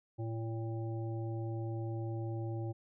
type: harmonic tone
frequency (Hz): 113.1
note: A2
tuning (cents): +48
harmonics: 1 / 3 / 5 / 7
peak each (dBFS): -36 / -42 / -49 / -50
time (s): 0.18-2.73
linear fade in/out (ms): 20
effects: none